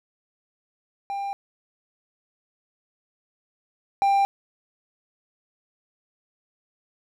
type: tone pair in turn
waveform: triangle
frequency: 796 / 792.6 Hz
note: G5 / G5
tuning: +26 / +19 cents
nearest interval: unison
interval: 7 cents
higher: first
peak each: -25 / -15 dBFS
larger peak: second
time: 1.1-1.33 / 4.02-4.25 s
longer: neither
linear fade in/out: 0 ms
effects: none